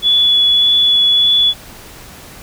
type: tone with vibrato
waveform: sine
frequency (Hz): 3417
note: G#7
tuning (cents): +49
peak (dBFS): -8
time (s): 0.02-1.54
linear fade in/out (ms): 50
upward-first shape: triangle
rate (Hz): 1.7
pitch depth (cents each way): 9
effects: pink hiss -36 dBFS RMS until 2.42 s